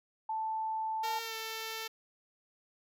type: tone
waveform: sine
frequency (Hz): 880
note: A5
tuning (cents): 0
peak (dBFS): -32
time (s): 0.29-1.19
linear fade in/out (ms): 5
type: tone with pitch glide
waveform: 5% pulse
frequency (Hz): 458.6 to 445.3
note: A#4 to A4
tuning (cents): -28 to +21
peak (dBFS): -26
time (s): 1.03-1.88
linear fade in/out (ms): 10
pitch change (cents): -51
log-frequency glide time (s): 1.2-1.35
effects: none